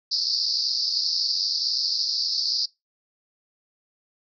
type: band-pass noise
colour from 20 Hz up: pink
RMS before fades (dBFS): -25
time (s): 0.11-2.66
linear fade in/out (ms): 10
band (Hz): 4400 to 5200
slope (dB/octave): 96
effects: noise-tail reverb RT60 0.2 s tail -23 dB re dry